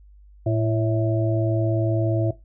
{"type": "harmonic tone with a mistuned harmonic", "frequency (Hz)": 111.6, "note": "A2", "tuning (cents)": 25, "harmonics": [1, 3, 5, 6], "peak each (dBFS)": [-21, -25, -31, -26], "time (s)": [0.46, 2.31], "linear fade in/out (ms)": 5, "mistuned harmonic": 6, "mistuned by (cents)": -38, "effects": ["noise-tail reverb RT60 0.2 s tail -17 dB re dry", "added 50 Hz sine -46 dBFS peak until 2.44 s"]}